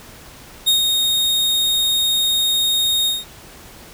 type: tone with ADSR envelope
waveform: 40% pulse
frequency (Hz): 3716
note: A#7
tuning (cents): -6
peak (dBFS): -10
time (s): 0.66-3.25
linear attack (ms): 21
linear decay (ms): 120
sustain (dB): -4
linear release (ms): 180
effects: pink hiss -41 dBFS RMS until 3.93 s